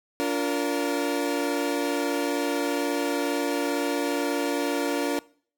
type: chord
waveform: 30% pulse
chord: Bb major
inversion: first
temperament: equal with one note detuned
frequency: 287 / 349.2 / 466.2 Hz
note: D4 / F4 / Bb4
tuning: -40 / 0 / 0 cents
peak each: -24 / -28 / -27 dBFS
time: 0.2-5.19 s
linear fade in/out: 0 ms
effects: noise-tail reverb RT60 0.5 s tail -22 dB re dry